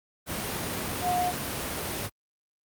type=tone in noise; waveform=sine; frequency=718 Hz; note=F5; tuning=48 cents sharp; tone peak=-24 dBFS; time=1.01-1.33 s; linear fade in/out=50 ms; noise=pink; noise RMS=-31 dBFS; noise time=0.26-2.1 s; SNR=+4 dB; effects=high-pass 80 Hz 12 dB/octave + Opus 32 kbps